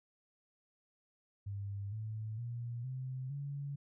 sine tone with pitch steps, 100 / 109.05 / 118.92 / 129.68 / 141.42 Hz, G2 / A2 / A#2 / C3 / C#3, +35 / -15 / +35 / -15 / +35 cents, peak -38 dBFS, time 1.46-3.76 s, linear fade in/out 10 ms, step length 460 ms, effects none

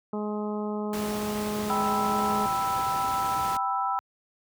harmonic tone, 210.1 Hz, G#3, 20 cents sharp, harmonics 1 / 2 / 3 / 4 / 5 / 6, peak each -30 / -33 / -39 / -39 / -42 / -44 dBFS, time 0.13-2.46 s, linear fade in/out 2 ms
pink noise, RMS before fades -36 dBFS, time 0.93-3.57 s, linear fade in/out 2 ms
sine chord, E minor, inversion first, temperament equal, 784 / 987.8 / 1318.5 Hz, G5 / B5 / E6, 0 / 0 / 0 cents, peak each -29 dBFS, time 1.7-3.99 s, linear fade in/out 0 ms
effects high-pass 80 Hz 12 dB/octave

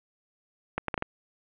clicks, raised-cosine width 0.5 ms, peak -13 dBFS, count 5, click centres 0.78 / 0.883 / 0.942 / 0.978 / 1.024 s, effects resampled to 8000 Hz + 8-bit

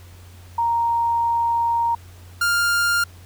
sine / 45% pulse tone pair in turn, 932.3 / 1402.1 Hz, A#5 / F6, 0 / +6 cents, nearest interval perfect fifth, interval 706 cents, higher second, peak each -17 dBFS, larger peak neither, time 0.58-1.95 / 2.41-3.04 s, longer first, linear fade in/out 5 ms, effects added 89 Hz sine -41 dBFS peak until 3.25 s + pink hiss -50 dBFS RMS until 3.25 s

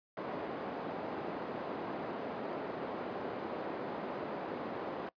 white band-pass noise, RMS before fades -40 dBFS, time 0.17-5.09 s, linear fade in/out 2 ms, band 230 to 650 Hz, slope 12 dB/octave, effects noise-tail reverb RT60 0.1 s tail -22 dB re dry + resampled to 11025 Hz

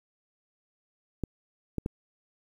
clicks, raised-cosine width 3 ms, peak -17 dBFS, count 3, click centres 1.237 / 1.783 / 1.861 s, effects 9-bit

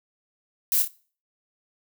violet noise with echo, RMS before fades -22 dBFS, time 0.72-0.82 s, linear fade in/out 0 ms, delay 28 ms, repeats 2, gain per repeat -6 dB, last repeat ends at 0.876 s, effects noise-tail reverb RT60 0.4 s tail -20 dB re dry

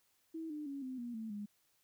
sine tone with pitch steps, 323.5 / 300.1 / 278.4 / 258.2 / 239.6 / 222.2 / 206.2 Hz, E4 / D4 / C#4 / C4 / A#3 / A3 / G#3, -32 / +38 / +8 / -23 / +48 / +17 / -12 cents, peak -40 dBFS, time 0.34-1.46 s, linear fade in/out 10 ms, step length 160 ms, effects white hiss -75 dBFS RMS until 1.83 s

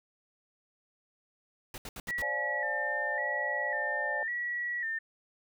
pink noise bursts, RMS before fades -42 dBFS, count 5, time 1.74-2.22 s, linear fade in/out 2 ms, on 40 ms, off 70 ms
sine tone with vibrato, 1864 Hz, A#6, 1 cent flat, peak -31 dBFS, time 2.08-4.99 s, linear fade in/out 10 ms, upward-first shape square, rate 0.91 Hz, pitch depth 60 cents each way
sine chord, D half-diminished seventh, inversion third, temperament just, 528.6 / 587.3 / 704.8 / 845.8 Hz, C5 / D5 / F5 / Ab5, +18 / 0 / +16 / +31 cents, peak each -41 / -37 / -42 / -38 dBFS, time 2.22-4.23 s, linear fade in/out 2 ms
effects none

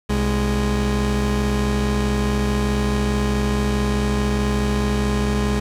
30% pulse tone pair together, 64.71 / 207.7 Hz, C2 / G#3, -19 / 0 cents, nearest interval octave + minor sixth, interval 2019 cents, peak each -18 dBFS, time 0.09-5.6 s, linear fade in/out 10 ms, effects low-pass 10000 Hz 12 dB/octave + 8-bit

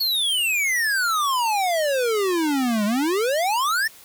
square exponential two-way sweep, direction down then up, 4450 to 201.6 to 1853 Hz, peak -20 dBFS, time 0-3.88 s, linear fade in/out 10 ms, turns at 2.85 s, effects white hiss -47 dBFS RMS until 4.04 s

